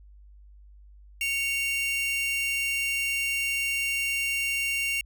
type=tone pair together; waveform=45% pulse; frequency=2219 / 2765 Hz; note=C#7 / F7; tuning=+1 / -18 cents; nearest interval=major third; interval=381 cents; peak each=-31 / -27 dBFS; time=1.21-5.01 s; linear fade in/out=2 ms; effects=added 50 Hz sine -48 dBFS peak until 5.05 s